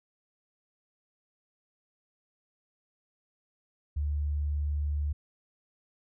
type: tone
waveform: sine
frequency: 73.42 Hz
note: D2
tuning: in tune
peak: -27 dBFS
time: 3.96-5.13 s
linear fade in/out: 10 ms
effects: none